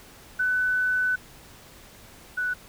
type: tone pair in turn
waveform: sine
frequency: 1500 / 1483.6 Hz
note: F#6 / F#6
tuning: +23 / +4 cents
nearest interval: unison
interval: 19 cents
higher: first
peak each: -21 / -24 dBFS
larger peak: first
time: 0.39-1.16 / 2.37-2.54 s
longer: first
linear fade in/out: 10 ms
effects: pink hiss -49 dBFS RMS until 2.68 s